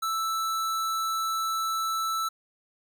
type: tone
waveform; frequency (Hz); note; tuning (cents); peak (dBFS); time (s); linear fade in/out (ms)
square; 1320; E6; +2; -27; 0.02-2.29; 10
effects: none